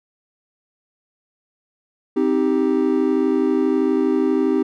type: chord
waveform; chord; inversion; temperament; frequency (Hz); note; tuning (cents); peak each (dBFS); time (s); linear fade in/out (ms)
triangle; C minor; none; just; 261.6 / 314 / 392.4; C4 / Eb4 / G4; 0 / +16 / +2; -18; 2.16-4.63; 10
effects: none